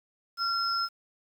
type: tone pair together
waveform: sine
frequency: 1371 / 5176 Hz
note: F6 / E8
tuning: -32 / -32 cents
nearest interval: octave + major seventh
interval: 2300 cents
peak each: -28 / -30 dBFS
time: 0.37-0.89 s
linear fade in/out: 50 ms
effects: 9-bit